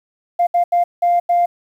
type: tone bursts at uneven times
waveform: sine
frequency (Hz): 698.5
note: F5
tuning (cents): 0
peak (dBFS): -10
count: 5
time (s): 0.39-0.47 / 0.54-0.64 / 0.72-0.84 / 1.02-1.2 / 1.29-1.46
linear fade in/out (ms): 10
effects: tanh soft clip ceiling -8 dBFS + 8-bit